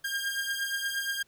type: beating tone pair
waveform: sawtooth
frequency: 1607 / 1615.5 Hz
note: G6 / G#6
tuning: +43 / -48 cents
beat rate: 8.5 Hz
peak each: -28 / -31 dBFS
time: 0.04-1.23 s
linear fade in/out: 10 ms
effects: pink hiss -66 dBFS RMS until 1.27 s